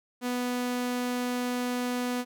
sawtooth tone, 246.9 Hz, B3, in tune, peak -24 dBFS, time 0.21-2.25 s, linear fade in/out 50 ms, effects none

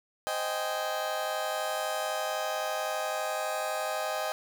30% pulse chord, Ab major seventh, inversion first, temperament just, 519.1 / 623 / 778.7 / 830.6 Hz, C5 / Eb5 / G5 / Ab5, -14 / +2 / -12 / 0 cents, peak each -36 / -30 / -33 / -36 dBFS, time 0.27-4.32 s, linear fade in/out 0 ms, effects none

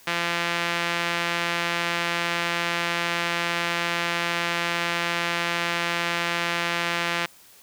sawtooth tone with band-pass filter, 171.2 Hz, F3, 34 cents flat, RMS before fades -26 dBFS, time 0.07-7.26 s, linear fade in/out 5 ms, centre 2300 Hz, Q 1.1, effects white hiss -52 dBFS RMS until 7.62 s

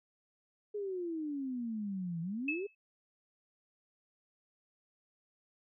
sine exponential two-way sweep, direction down then up, 422.8 to 162.6 to 422.8 Hz, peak -35 dBFS, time 0.74-2.67 s, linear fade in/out 10 ms, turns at 2.21 s
sine tone with exponential decay, 2601 Hz, E7, 24 cents flat, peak -29 dBFS, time 2.48-2.75 s, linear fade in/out 5 ms, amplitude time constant 57 ms
effects none

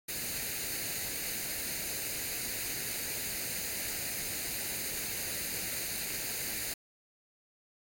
white noise with comb filter, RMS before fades -36 dBFS, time 0.08-6.74 s, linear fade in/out 10 ms, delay 0.45 ms, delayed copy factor +0.65, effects AAC 64 kbps

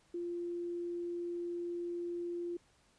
sine tone, 346.8 Hz, F4, 12 cents flat, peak -36 dBFS, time 0.14-2.57 s, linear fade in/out 5 ms, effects pink hiss -69 dBFS RMS until 2.98 s + resampled to 22050 Hz

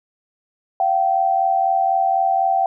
sine tone pair together, 686 / 770 Hz, F5 / G5, -31 / -31 cents, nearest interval major second, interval 200 cents, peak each -20 / -16 dBFS, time 0.8-2.66 s, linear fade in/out 2 ms, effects none

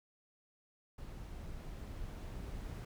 brown noise with level ramp, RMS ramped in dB -47 to -43 dBFS, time 0.98-2.85 s, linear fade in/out 5 ms, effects none

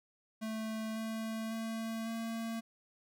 square tone with pitch steps, 220 / 222.3 / 224.6 / 227 Hz, A3 / A3 / A3 / A#3, 0 / +18 / +36 / -46 cents, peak -37 dBFS, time 0.41-2.61 s, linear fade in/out 20 ms, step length 550 ms, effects none

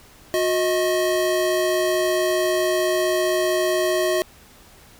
square tone pair together, 362.9 / 630 Hz, F#4 / D#5, -34 / +21 cents, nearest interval minor seventh, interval 955 cents, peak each -22 dBFS, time 0.34-4.22 s, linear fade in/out 0 ms, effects pink hiss -49 dBFS RMS until 4.99 s

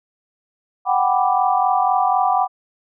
sine chord, G major seventh, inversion third, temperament equal, 740 / 784 / 987.8 / 1174.7 Hz, F#5 / G5 / B5 / D6, 0 / 0 / 0 / 0 cents, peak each -18 / -19 / -22 / -22 dBFS, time 0.85-2.48 s, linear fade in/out 50 ms, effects none

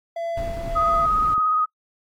triangle tone with tremolo, 673 Hz, E5, 36 cents sharp, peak -22 dBFS, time 0.16-1.06 s, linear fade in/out 5 ms, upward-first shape sine, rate 1.7 Hz, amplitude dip 50%
brown noise, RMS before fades -31 dBFS, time 0.37-1.34 s, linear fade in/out 2 ms
clicks, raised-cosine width 3 ms, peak -24 dBFS, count 4, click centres 0.477 / 0.676 / 1.227 / 1.38 s
sine tone with vibrato, 1254 Hz, D#6, 13 cents sharp, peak -17 dBFS, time 0.75-1.66 s, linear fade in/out 20 ms, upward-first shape sine, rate 17 Hz, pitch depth 20 cents each way
effects noise-tail reverb RT60 0.1 s tail -26 dB re dry + AAC 64 kbps

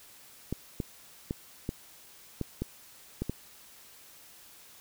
clicks, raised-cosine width 3 ms, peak -18 dBFS, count 8, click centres 0.526 / 0.802 / 1.309 / 1.691 / 2.413 / 2.62 / 3.22 / 3.296 s, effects white hiss -54 dBFS RMS until 4.8 s

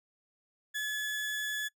35% pulse tone, 1711 Hz, A6, 49 cents flat, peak -30 dBFS, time 0.74-1.69 s, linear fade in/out 20 ms, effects noise-tail reverb RT60 0.1 s tail -25 dB re dry

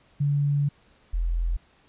sine tone pair in turn, 143.5 / 42.39 Hz, D3 / E1, -40 / +49 cents, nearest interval octave + major sixth, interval 2111 cents, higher first, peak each -20 / -22 dBFS, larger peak first, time 0.2-0.69 / 1.13-1.57 s, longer first, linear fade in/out 10 ms, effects pink hiss -60 dBFS RMS until 1.88 s + resampled to 8000 Hz

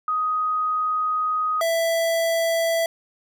sine / square tone pair in turn, 1251 / 662.7 Hz, D#6 / E5, +9 / +9 cents, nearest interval major seventh, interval 1100 cents, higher first, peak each -20 dBFS, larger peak neither, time 0.08-1.61 / 1.61-2.86 s, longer first, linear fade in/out 2 ms, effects none

